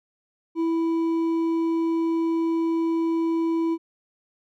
triangle tone with hard clipping, 329.6 Hz, E4, in tune, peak -22 dBFS, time 0.55-3.78 s, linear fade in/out 50 ms, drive 8 dB, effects none

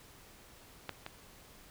clicks, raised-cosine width 0.3 ms, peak -21 / -25 dBFS, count 2, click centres 0.893 / 1.064 s, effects pink hiss -57 dBFS RMS until 1.7 s

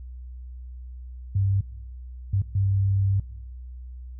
sine tone bursts at uneven times, 98 Hz, G2, in tune, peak -19 dBFS, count 3, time 1.35-1.61 / 2.33-2.42 / 2.55-3.2 s, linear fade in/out 5 ms, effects noise-tail reverb RT60 0.8 s tail -20 dB re dry + added 62 Hz sine -36 dBFS peak until 4.19 s

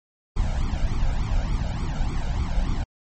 brown noise with flanger, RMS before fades -23 dBFS, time 0.36-2.84 s, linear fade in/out 10 ms, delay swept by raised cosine 0.87 to 1.37 ms, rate 3.4 Hz, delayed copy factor +0.9, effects MP3 32 kbps

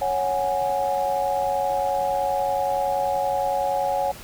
sine chord, C# suspended fourth, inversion none, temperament equal, 554.4 / 740 / 830.6 Hz, C#5 / F#5 / G#5, 0 / 0 / 0 cents, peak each -25 dBFS, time 0.01-4.12 s, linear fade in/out 10 ms, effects pink hiss -41 dBFS RMS until 4.23 s

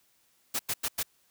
white noise bursts, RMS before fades -30 dBFS, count 4, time 0.54-1.031 s, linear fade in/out 10 ms, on 53 ms, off 93 ms, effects white hiss -68 dBFS RMS until 1.3 s

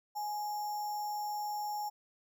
sine tone with sample-and-hold, 837 Hz, G#5, 13 cents sharp, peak -34 dBFS, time 0.15-1.9 s, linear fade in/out 20 ms, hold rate 6300 Hz, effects none

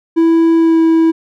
triangle tone with pitch glide, 329.6 to 326 Hz, E4 to E4, 0 to -19 cents, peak -5 dBFS, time 0.16-1.12 s, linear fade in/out 20 ms, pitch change -19 cents, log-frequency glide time 0.56-0.8 s, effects none

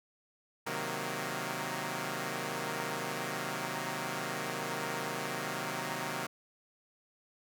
5% pulse chord, C half-diminished seventh, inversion none, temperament equal, 130.81 / 155.56 / 185 / 233.1 Hz, C3 / Eb3 / Gb3 / Bb3, 0 / 0 / 0 / 0 cents, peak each -29 dBFS, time 0.66-6.27 s, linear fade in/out 10 ms, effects none

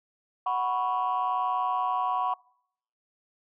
sine chord, F# suspended fourth, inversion none, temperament equal, 740 / 987.8 / 1108.7 Hz, F#5 / B5 / C#6, 0 / 0 / 0 cents, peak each -28 dBFS, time 0.46-2.34 s, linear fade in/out 5 ms, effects noise-tail reverb RT60 0.7 s tail -25 dB re dry + tanh soft clip ceiling -19 dBFS

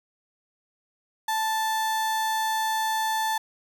35% pulse tone, 880 Hz, A5, in tune, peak -22 dBFS, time 1.28-3.38 s, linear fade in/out 5 ms, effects none

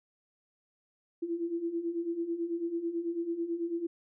sine beating tone pair, 331.5 / 340.6 Hz, E4 / F4, +10 / -43 cents, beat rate 9.1 Hz, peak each -37 / -32 dBFS, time 1.22-3.87 s, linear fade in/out 10 ms, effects none

